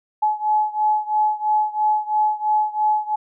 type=beating tone pair; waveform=sine; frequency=851 / 854 Hz; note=G#5 / G#5; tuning=+42 / +48 cents; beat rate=3 Hz; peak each=-19 / -21 dBFS; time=0.22-3.16 s; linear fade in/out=10 ms; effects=none